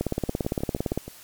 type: two click trains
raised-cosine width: 2 ms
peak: -11 / -22 dBFS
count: 18 / 6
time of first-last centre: 0.01-0.976 / 0.29-1.08 s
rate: 17.6 / 6.33 Hz
effects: white hiss -48 dBFS RMS until 1.23 s + MP3 96 kbps